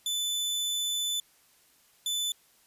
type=tone pair in turn; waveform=sawtooth; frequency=3505 / 3505 Hz; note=A7 / A7; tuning=-7 / -7 cents; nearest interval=unison; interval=0 cents; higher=neither; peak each=-25 dBFS; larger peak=neither; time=0.06-1.2 / 2.06-2.32 s; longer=first; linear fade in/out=2 ms; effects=white hiss -63 dBFS RMS until 2.66 s + resampled to 32000 Hz